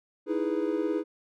triangle chord, E major seventh, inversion third, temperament equal, 311.1 / 329.6 / 415.3 / 493.9 Hz, D#4 / E4 / G#4 / B4, 0 / 0 / 0 / 0 cents, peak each -29 / -29 / -29 / -32 dBFS, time 0.26-1.04 s, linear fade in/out 50 ms, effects none

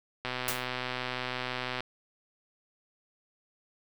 click train, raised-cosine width 0.3 ms, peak -17 dBFS, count 197, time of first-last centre 0.25-1.806 s, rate 126 Hz
white noise with exponential decay, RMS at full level -28 dBFS, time 0.48-0.67 s, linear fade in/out 2 ms, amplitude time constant 41 ms
effects none

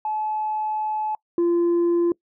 sine tone pair in turn, 859 / 343.9 Hz, A5 / F4, -42 / -27 cents, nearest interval octave + major third, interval 1585 cents, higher first, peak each -22 / -14 dBFS, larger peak second, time 0.05-1.15 / 1.38-2.12 s, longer first, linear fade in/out 2 ms, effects noise-tail reverb RT60 0.1 s tail -25 dB re dry + tanh soft clip ceiling -16 dBFS

